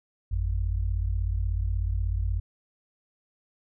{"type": "tone pair together", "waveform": "sine", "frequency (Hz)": [51.76, 88.2], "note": ["G#1", "F2"], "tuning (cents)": [-5, 18], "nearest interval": "major sixth", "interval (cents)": 923, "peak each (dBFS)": [-26, -28], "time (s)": [0.31, 2.4], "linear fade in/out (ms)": 10, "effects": []}